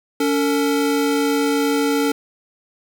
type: tone pair together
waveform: square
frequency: 283.5 / 451.6 Hz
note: C#4 / A4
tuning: +39 / +45 cents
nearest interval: minor sixth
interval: 806 cents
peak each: -19 / -21 dBFS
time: 0.2-2.12 s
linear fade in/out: 5 ms
effects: none